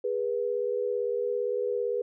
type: tone pair together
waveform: sine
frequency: 410.5 / 488.2 Hz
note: G#4 / B4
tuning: -20 / -20 cents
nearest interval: minor third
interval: 300 cents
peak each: -30 / -28 dBFS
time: 0.04-2.02 s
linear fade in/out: 5 ms
effects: none